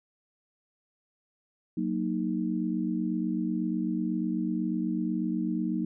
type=chord; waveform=sine; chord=D# minor; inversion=first; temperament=equal; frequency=185 / 233.1 / 311.1 Hz; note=F#3 / A#3 / D#4; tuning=0 / 0 / 0 cents; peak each=-31 dBFS; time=1.77-5.85 s; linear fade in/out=5 ms; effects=none